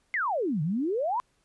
sine exponential two-way sweep, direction down then up, 2162 to 143.7 to 1038 Hz, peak -25 dBFS, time 0.14-1.2 s, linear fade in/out 0 ms, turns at 0.62 s, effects pink hiss -70 dBFS RMS until 1.44 s + resampled to 24000 Hz

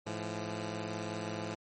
10% pulse tone pair together, 107.6 / 170.8 Hz, A2 / F3, -38 / -38 cents, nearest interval minor sixth, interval 800 cents, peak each -30 / -32 dBFS, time 0.06-1.55 s, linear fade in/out 10 ms, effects MP3 32 kbps

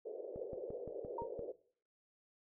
pink band-pass noise, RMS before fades -45 dBFS, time 0.05-1.52 s, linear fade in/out 10 ms, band 410 to 540 Hz, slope 48 dB/octave
click train, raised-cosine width 2 ms, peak -33 dBFS, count 7, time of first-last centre 0.36-1.393 s, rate 5.81 Hz
sine tone with exponential decay, 932.3 Hz, A#5, in tune, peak -36 dBFS, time 1.18-1.34 s, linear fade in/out 5 ms, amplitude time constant 34 ms
effects noise-tail reverb RT60 0.5 s tail -18 dB re dry

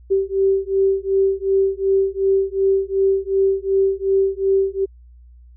sine beating tone pair, 387 / 389.7 Hz, G4 / G4, -22 / -10 cents, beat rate 2.7 Hz, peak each -18 dBFS, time 0.1-4.86 s, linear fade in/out 20 ms, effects added 60 Hz sine -42 dBFS peak until 5.56 s

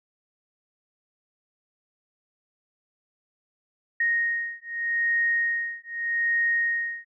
sine beating tone pair, 1864.7 / 1865.52 Hz, A#6 / A#6, 0 / +1 cents, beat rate 0.82 Hz, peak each -26 dBFS, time 4-7.05 s, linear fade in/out 5 ms, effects none

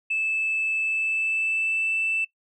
sine tone with pitch glide, 2624 to 2650 Hz, E7 to E7, -9 to +9 cents, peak -21 dBFS, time 0.1-2.25 s, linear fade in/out 10 ms, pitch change +18 cents, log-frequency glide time 0.78-1.95 s, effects noise-tail reverb RT60 0.1 s tail -19 dB re dry + tanh soft clip ceiling -18 dBFS

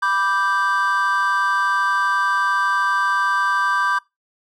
triangle chord, G major, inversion first, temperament equal, 987.8 / 1174.7 / 1568 Hz, B5 / D6 / G6, 0 / 0 / 0 cents, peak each -21 / -18 / -18 dBFS, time 0.02-3.99 s, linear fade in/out 10 ms, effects noise-tail reverb RT60 0.2 s tail -23 dB re dry + tanh soft clip ceiling -6 dBFS

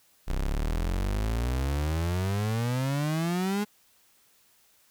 35% pulse exponential sweep, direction up, 30.87 to 210.8 Hz, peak -24 dBFS, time 0.27-3.65 s, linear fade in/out 20 ms, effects white hiss -63 dBFS RMS until 4.9 s

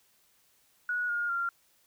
sine tone with pitch steps, 1461 / 1422.7 / 1385.4 Hz, F#6 / F6 / F6, -22 / +32 / -14 cents, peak -28 dBFS, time 0.89-1.49 s, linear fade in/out 2 ms, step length 200 ms, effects white hiss -67 dBFS RMS until 1.86 s

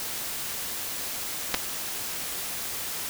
clicks, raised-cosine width 0.2 ms, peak -6 / -6 dBFS, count 2, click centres 1.542 / 1.546 s, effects white hiss -33 dBFS RMS until 3.09 s

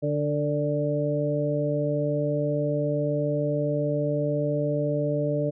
harmonic tone with a mistuned harmonic, 146.83 Hz, D3, in tune, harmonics 1 / 2 / 3 / 4, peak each -27 / -30 / -30 / -27 dBFS, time 0.02-5.51 s, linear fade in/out 20 ms, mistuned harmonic 3, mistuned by +23 cents, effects none

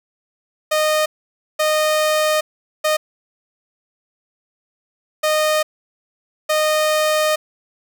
sawtooth tone bursts at uneven times, 616 Hz, D#5, 17 cents flat, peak -11 dBFS, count 5, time 0.71-1.06 / 1.59-2.41 / 2.84-2.97 / 5.23-5.63 / 6.49-7.36 s, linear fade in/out 10 ms, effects none

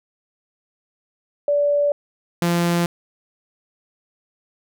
sine / sawtooth tone pair in turn, 579 / 172.14 Hz, D5 / F3, -25 / -25 cents, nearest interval octave + major sixth, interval 2100 cents, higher first, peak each -15 / -13 dBFS, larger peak second, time 1.48-1.92 / 2.42-2.86 s, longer neither, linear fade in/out 2 ms, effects none

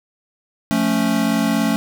square chord, F augmented, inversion none, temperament equal with one note detuned, 175.83 / 220 / 277.2 Hz, F3 / A3 / C#4, +12 / 0 / 0 cents, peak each -25 / -19 / -21 dBFS, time 0.71-1.76 s, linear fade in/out 0 ms, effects none

